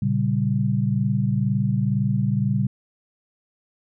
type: chord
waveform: sine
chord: G diminished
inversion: first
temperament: equal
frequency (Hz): 116.54 / 138.59 / 196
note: Bb2 / Db3 / G3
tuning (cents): 0 / 0 / 0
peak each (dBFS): -23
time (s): 0.02-2.67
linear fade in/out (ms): 5
effects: none